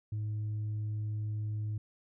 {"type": "tone", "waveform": "sine", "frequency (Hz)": 106.5, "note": "G#2", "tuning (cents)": 44, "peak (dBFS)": -30, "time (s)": [0.12, 1.78], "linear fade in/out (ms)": 5, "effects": ["tanh soft clip ceiling -31 dBFS"]}